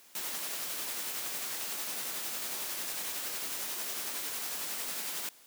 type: noise with tremolo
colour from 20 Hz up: white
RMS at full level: -36 dBFS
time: 0.15-5.29 s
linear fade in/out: 2 ms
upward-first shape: sine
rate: 11 Hz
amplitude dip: 25%
effects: white hiss -58 dBFS RMS until 5.46 s + high-pass 200 Hz 12 dB/octave